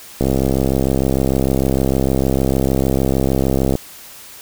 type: click train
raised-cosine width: 2 ms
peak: -3 dBFS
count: 237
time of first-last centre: 0.21-3.754 s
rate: 66.6 Hz
effects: white hiss -38 dBFS RMS until 4.41 s